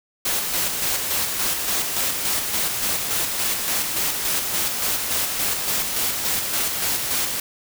white noise with tremolo, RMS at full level -22 dBFS, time 0.25-7.4 s, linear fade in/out 5 ms, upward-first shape square, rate 3.5 Hz, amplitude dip 35%, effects none

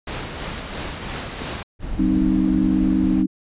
pink noise with tremolo, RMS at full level -28 dBFS, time 0.07-1.63 s, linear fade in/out 5 ms, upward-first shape sine, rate 3 Hz, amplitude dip 35%
brown noise, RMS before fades -28 dBFS, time 1.79-3.25 s, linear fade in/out 50 ms
sine chord, C minor, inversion second, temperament equal with one note detuned, 191.08 / 261.6 / 311.1 Hz, G3 / C4 / Eb4, -44 / 0 / 0 cents, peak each -20 dBFS, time 1.98-3.27 s, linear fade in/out 20 ms
effects resampled to 8000 Hz

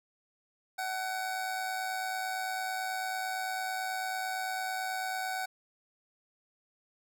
25% pulse tone with amplitude modulation, 752 Hz, F#5, 28 cents sharp, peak -27 dBFS, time 0.78-5.46 s, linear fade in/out 10 ms, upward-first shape sine, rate 109 Hz, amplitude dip 45%, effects none

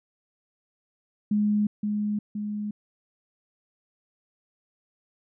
sine tone with echo, 208.9 Hz, G#3, 10 cents sharp, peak -20 dBFS, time 1.31-1.67 s, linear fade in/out 5 ms, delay 520 ms, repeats 2, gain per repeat -4 dB, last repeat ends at 2.71 s, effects none

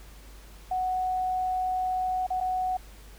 sine tone with dropouts, 741 Hz, F#5, 2 cents sharp, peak -25 dBFS, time 0.71-2.77 s, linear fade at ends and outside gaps 5 ms, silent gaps 2.267-2.303 / 2.403-2.409 s, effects added 50 Hz sine -46 dBFS peak until 3.18 s + pink hiss -53 dBFS RMS until 3.18 s

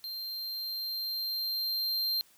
square tone with level ramp, 4168 Hz, C8, 7 cents flat, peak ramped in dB -37 to -28 dBFS, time 0.04-2.21 s, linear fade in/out 0 ms, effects white hiss -62 dBFS RMS until 2.37 s + high-pass 60 Hz 12 dB/octave

